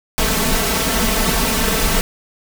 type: noise with comb filter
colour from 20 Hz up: pink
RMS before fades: -17 dBFS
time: 0.18-2.01 s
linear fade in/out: 0 ms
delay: 4.5 ms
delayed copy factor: +1
effects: none